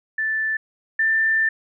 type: tone pair in turn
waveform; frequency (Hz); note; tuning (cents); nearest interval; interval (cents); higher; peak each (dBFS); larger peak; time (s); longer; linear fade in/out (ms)
sine; 1760 / 1781.5; A6 / A6; 0 / +21; unison; 21; second; -20 / -16; second; 0.18-0.57 / 0.99-1.49; second; 5
effects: none